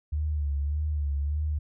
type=tone with vibrato; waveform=sine; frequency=73.4 Hz; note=D2; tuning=in tune; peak=-25 dBFS; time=0.12-1.59 s; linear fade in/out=10 ms; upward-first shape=sine; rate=1.7 Hz; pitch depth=69 cents each way; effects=none